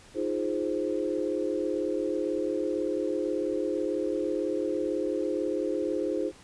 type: chord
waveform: sine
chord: F minor seventh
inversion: third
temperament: equal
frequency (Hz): 311.1 / 349.2 / 415.3 / 523.3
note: Eb4 / F4 / Ab4 / C5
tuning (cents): 0 / 0 / 0 / 0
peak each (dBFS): -32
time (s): 0.14-6.32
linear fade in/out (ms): 50
effects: pink hiss -53 dBFS RMS until 6.43 s + resampled to 22050 Hz